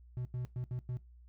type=tone bursts at uneven times; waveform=triangle; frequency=124.5 Hz; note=B2; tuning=14 cents sharp; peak=-33 dBFS; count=5; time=0.17-0.25 / 0.34-0.45 / 0.56-0.64 / 0.71-0.79 / 0.89-0.97 s; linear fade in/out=0 ms; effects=noise-tail reverb RT60 0.2 s tail -19 dB re dry + added 60 Hz sine -54 dBFS peak until 1.28 s